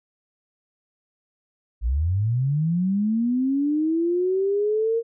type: linear sweep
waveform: sine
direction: up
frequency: 51.91 to 465.9 Hz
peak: -19 dBFS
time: 1.81-5.03 s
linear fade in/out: 50 ms
effects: none